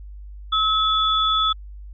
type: tone pair together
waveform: sine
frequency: 1291 / 3440 Hz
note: E6 / A7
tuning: -37 / -40 cents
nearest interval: octave + perfect fourth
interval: 1697 cents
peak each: -19 / -20 dBFS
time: 0.52-1.53 s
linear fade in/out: 10 ms
effects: added 50 Hz sine -35 dBFS peak until 1.93 s